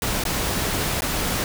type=noise with dropouts; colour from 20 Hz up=pink; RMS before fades=-24 dBFS; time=0.02-1.44 s; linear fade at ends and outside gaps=1 ms; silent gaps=0.238-0.252 / 1.007-1.02 s; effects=none